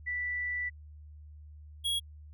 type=tone pair in turn; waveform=sine / square; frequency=1970 / 3313 Hz; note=B6 / G#7; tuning=-5 / -5 cents; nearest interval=major sixth; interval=900 cents; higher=second; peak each=-31 / -29 dBFS; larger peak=second; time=0.06-0.7 / 1.84-2 s; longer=first; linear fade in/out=20 ms; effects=added 75 Hz sine -47 dBFS peak until 2.33 s